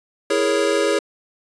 square chord, A# half-diminished seventh, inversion second, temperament equal, 329.6 / 415.3 / 466.2 / 554.4 Hz, E4 / G#4 / A#4 / C#5, 0 / 0 / 0 / 0 cents, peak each -25 / -21 / -25 / -22 dBFS, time 0.3-0.99 s, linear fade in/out 5 ms, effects resampled to 22050 Hz

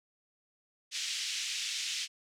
pink band-pass noise, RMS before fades -36 dBFS, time 0.91-2.08 s, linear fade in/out 50 ms, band 2500 to 7100 Hz, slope 24 dB/octave, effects none

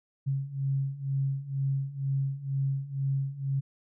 sine beating tone pair, 135.5 / 137.6 Hz, C#3 / C#3, -39 / -12 cents, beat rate 2.1 Hz, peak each -32 / -29 dBFS, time 0.26-3.61 s, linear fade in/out 20 ms, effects none

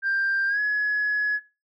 sine tone with pitch glide, 1585 to 1689 Hz, G6 to G#6, +19 to +29 cents, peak -20 dBFS, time 0.02-1.4 s, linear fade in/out 50 ms, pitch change +110 cents, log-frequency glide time 0.47-0.6 s, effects noise-tail reverb RT60 0.3 s tail -20 dB re dry + tanh soft clip ceiling -18 dBFS

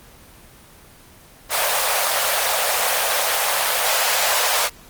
pink high-pass noise, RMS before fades -19 dBFS, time 1.49-4.7 s, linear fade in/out 50 ms, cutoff 520 Hz, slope 48 dB/octave, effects pink hiss -46 dBFS RMS until 4.89 s + Opus 24 kbps

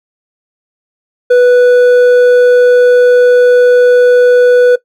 sine tone with hard clipping, 492.9 Hz, B4, 3 cents flat, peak -4 dBFS, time 1.3-4.76 s, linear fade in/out 10 ms, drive 5 dB, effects noise-tail reverb RT60 0.1 s tail -18 dB re dry

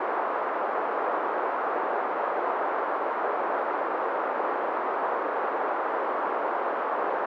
white band-pass noise, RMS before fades -28 dBFS, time 0-7.26 s, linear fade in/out 5 ms, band 370 to 1200 Hz, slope 24 dB/octave, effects none

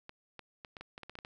clicks, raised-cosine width 0.3 ms, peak -29 dBFS, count 11, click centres 0.094 / 0.393 / 0.648 / 0.768 / 0.81 / 0.979 / 1.033 / 1.096 / 1.154 / 1.188 / 1.249 s, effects none

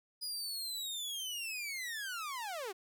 sawtooth linear sweep, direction down, 4978 to 349.2 Hz, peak -35 dBFS, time 0.21-2.73 s, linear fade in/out 20 ms, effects none

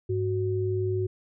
sine tone pair together, 102.19 / 370 Hz, G#2 / F#4, -27 / 0 cents, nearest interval octave + minor seventh, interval 2227 cents, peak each -27 dBFS, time 0.09-1.07 s, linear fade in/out 10 ms, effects none

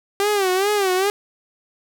sawtooth tone with vibrato, 392 Hz, G4, in tune, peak -13 dBFS, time 0.2-1.1 s, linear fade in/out 0 ms, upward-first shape sine, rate 2.4 Hz, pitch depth 120 cents each way, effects none

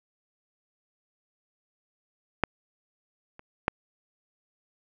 clicks, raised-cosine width 0.5 ms, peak -6 / -30 / -7 dBFS, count 3, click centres 2.437 / 3.394 / 3.681 s, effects none

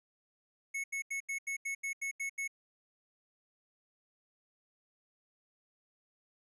square tone bursts, 2199 Hz, C#7, 14 cents flat, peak -35 dBFS, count 10, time 0.74-2.478 s, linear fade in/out 10 ms, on 100 ms, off 82 ms, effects resampled to 24000 Hz

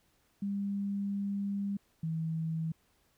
sine tone pair in turn, 200 / 161.47 Hz, G3 / E3, +35 / -35 cents, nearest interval major third, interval 370 cents, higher first, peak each -31 / -31 dBFS, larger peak neither, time 0.42-1.77 / 2.03-2.72 s, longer first, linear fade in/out 5 ms, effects pink hiss -71 dBFS RMS until 3.17 s

